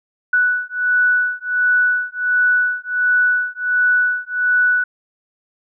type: beating tone pair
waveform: sine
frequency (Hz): 1480 / 1481.4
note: F#6 / F#6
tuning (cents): 0 / +2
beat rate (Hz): 1.4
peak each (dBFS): -17 / -17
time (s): 0.33-4.84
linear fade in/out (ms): 5
effects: none